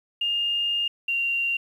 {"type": "tone pair in turn", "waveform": "sine", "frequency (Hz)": [2822, 2767], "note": ["F7", "F7"], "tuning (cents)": [17, -17], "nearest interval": "unison", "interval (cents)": 34, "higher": "first", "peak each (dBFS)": -22, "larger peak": "neither", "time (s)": [[0.21, 0.88], [1.08, 1.57]], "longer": "first", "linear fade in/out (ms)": 5, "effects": ["9-bit"]}